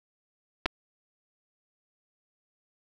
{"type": "clicks", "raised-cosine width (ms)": 0.3, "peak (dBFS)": -10, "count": 2, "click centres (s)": [0.658, 0.661], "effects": []}